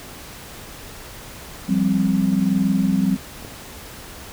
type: chord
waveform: sine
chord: F suspended second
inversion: none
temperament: equal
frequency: 174.61 / 196 / 261.6 Hz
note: F3 / G3 / C4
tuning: 0 / 0 / 0 cents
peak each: -22 / -18 / -22 dBFS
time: 1.68-3.17 s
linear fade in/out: 20 ms
type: clicks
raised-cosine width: 2 ms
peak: -23 dBFS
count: 2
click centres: 3.425 / 3.449 s
effects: pink hiss -38 dBFS RMS until 4.32 s